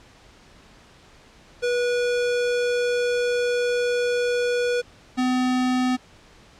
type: tone pair in turn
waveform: square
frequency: 486.4 / 253.4 Hz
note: B4 / B3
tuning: -26 / +45 cents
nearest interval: major seventh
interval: 1129 cents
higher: first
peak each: -21 / -20 dBFS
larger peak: second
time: 1.62-4.82 / 5.17-5.97 s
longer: first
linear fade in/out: 20 ms
effects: pink hiss -51 dBFS RMS until 6.59 s + low-pass 6000 Hz 12 dB/octave